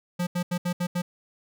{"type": "tone bursts at uneven times", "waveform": "square", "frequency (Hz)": 176.7, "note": "F3", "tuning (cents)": 21, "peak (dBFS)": -25, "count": 6, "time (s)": [[0.19, 0.27], [0.35, 0.43], [0.51, 0.58], [0.65, 0.73], [0.8, 0.87], [0.95, 1.02]], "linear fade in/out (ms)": 10, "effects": []}